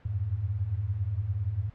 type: tone cluster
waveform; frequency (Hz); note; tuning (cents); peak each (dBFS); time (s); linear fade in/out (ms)
sine; 87.5 / 94.6 / 105; F2 / F#2 / G#2; +4 / +39 / +19; -33 / -37 / -29; 0.05-1.7; 10
effects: pink hiss -58 dBFS RMS until 1.74 s + low-pass 2000 Hz 12 dB/octave